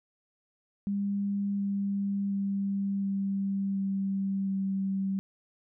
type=tone with pitch steps; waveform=sine; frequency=200.5 / 199.12 / 197.74 / 196.37 / 195.02 / 193.67 Hz; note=G3 / G3 / G3 / G3 / G3 / G3; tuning=+39 / +27 / +15 / +3 / -9 / -21 cents; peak=-27 dBFS; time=0.87-5.19 s; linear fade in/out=0 ms; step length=720 ms; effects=none